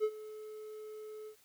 triangle tone with ADSR envelope, 430 Hz, A4, 40 cents flat, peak -24 dBFS, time 0-1.36 s, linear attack 39 ms, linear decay 60 ms, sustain -18 dB, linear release 86 ms, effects white hiss -66 dBFS RMS until 1.44 s

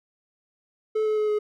triangle tone with pitch steps, 433.7 / 429.7 / 425.8 / 421.8 Hz, A4 / A4 / G#4 / G#4, -25 / -41 / +43 / +27 cents, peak -19 dBFS, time 0.95-1.39 s, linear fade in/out 10 ms, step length 110 ms, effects none

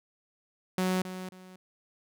sawtooth tone with echo, 185 Hz, F#3, in tune, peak -22 dBFS, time 0.78-1.02 s, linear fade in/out 2 ms, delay 270 ms, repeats 2, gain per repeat -11 dB, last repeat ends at 1.56 s, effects none

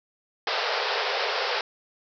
pink band-pass noise, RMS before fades -27 dBFS, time 0.47-1.61 s, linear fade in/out 2 ms, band 410 to 5300 Hz, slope 96 dB/octave, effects none

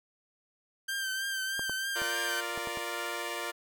sawtooth tone with vibrato, 1568 Hz, G6, in tune, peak -28 dBFS, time 0.88-2.41 s, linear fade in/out 10 ms, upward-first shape triangle, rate 3.2 Hz, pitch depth 43 cents each way
clicks, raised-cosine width 1 ms, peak -24 dBFS, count 6, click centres 1.594 / 1.696 / 2.018 / 2.576 / 2.673 / 2.773 s
10% pulse chord, Bb major, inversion second, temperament equal, 349.2 / 466.2 / 587.3 Hz, F4 / Bb4 / D5, 0 / 0 / 0 cents, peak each -30 dBFS, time 1.95-3.52 s, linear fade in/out 20 ms
effects none

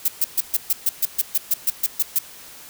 violet noise bursts, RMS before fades -18 dBFS, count 14, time 0.05-2.188 s, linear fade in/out 5 ms, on 32 ms, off 130 ms, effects white hiss -42 dBFS RMS until 2.69 s

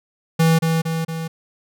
square tone with echo, 163 Hz, E3, 19 cents flat, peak -13 dBFS, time 0.39-0.59 s, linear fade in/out 10 ms, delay 230 ms, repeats 3, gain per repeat -4 dB, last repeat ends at 1.28 s, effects none

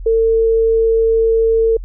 sine tone, 451.2 Hz, A4, 44 cents sharp, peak -10 dBFS, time 0.06-1.77 s, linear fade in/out 5 ms, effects added 42 Hz sine -25 dBFS peak until 1.84 s

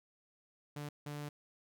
sawtooth tone bursts at uneven times, 146.83 Hz, D3, in tune, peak -37 dBFS, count 2, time 0.76-0.89 / 1.06-1.29 s, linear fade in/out 5 ms, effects none

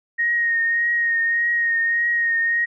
sine tone with vibrato, 1865 Hz, A#6, in tune, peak -17 dBFS, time 0.18-2.66 s, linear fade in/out 20 ms, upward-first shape triangle, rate 1.7 Hz, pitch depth 28 cents each way, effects none

